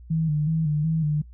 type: tone with vibrato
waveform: sine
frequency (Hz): 155.4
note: D#3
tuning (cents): -2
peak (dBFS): -20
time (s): 0.1-1.22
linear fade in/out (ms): 10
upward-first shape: square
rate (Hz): 2.7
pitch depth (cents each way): 60
effects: noise-tail reverb RT60 0.1 s tail -23 dB re dry + added 60 Hz sine -42 dBFS peak until 1.33 s